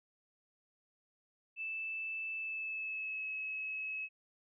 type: tone with pitch glide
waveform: sine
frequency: 2637 to 2575 Hz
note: E7 to E7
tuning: 0 to -41 cents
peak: -37 dBFS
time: 1.56-4.09 s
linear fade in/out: 50 ms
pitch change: -41 cents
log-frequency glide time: 2.35-3.27 s
effects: none